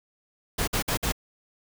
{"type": "noise bursts", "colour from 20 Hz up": "pink", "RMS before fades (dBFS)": -26, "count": 4, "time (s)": [0.58, 1.123], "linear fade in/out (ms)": 10, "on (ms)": 96, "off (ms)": 53, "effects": []}